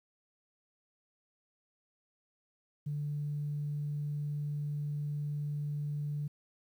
sine tone, 146.83 Hz, D3, in tune, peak -32 dBFS, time 2.86-6.28 s, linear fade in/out 10 ms, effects tanh soft clip ceiling -28 dBFS + 11-bit

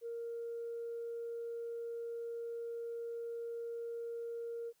sine tone, 466.2 Hz, A#4, in tune, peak -38 dBFS, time 0.01-4.73 s, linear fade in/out 50 ms, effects tanh soft clip ceiling -35 dBFS + white hiss -75 dBFS RMS until 4.8 s

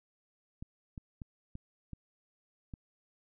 clicks, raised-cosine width 5 ms, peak -30 dBFS, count 6, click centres 0.625 / 0.978 / 1.218 / 1.554 / 1.933 / 2.738 s, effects none

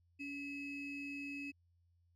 triangle ring-modulated tone, 1148 Hz, D6, 40 cents flat, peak -37 dBFS, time 0.19-1.52 s, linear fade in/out 20 ms, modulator 1430 Hz, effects added 86 Hz sine -70 dBFS peak until 2.15 s

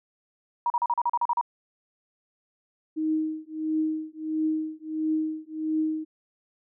sine tone bursts, 954 Hz, A#5, 40 cents sharp, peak -21 dBFS, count 10, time 0.66-1.412 s, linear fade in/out 2 ms, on 41 ms, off 38 ms
sine tone with tremolo, 313.2 Hz, D#4, 11 cents sharp, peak -21 dBFS, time 2.96-6.05 s, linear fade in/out 20 ms, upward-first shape triangle, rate 1.5 Hz, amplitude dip 100%
effects none

